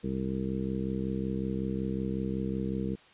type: harmonic tone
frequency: 65.4 Hz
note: C2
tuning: in tune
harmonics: 1 / 2 / 3 / 4 / 5 / 6 / 7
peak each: -40 / -38 / -32 / -41 / -38 / -42 / -39 dBFS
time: 0.03-2.96 s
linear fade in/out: 20 ms
effects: white hiss -57 dBFS RMS until 3.13 s + resampled to 8000 Hz